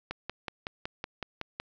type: click train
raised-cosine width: 0.3 ms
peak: -18 dBFS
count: 9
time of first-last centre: 0.11-1.6 s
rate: 5.37 Hz
effects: resampled to 16000 Hz + 9-bit